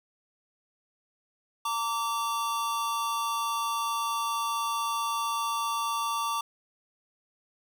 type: tone pair together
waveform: square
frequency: 914 / 1158.6 Hz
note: A#5 / D6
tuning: -34 / -24 cents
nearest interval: major third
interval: 410 cents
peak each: -33 / -30 dBFS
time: 1.65-6.41 s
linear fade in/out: 5 ms
effects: none